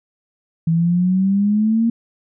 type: exponential sweep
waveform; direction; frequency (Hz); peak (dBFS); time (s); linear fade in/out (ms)
sine; up; 162 to 233.1; -13; 0.67-1.9; 5
effects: none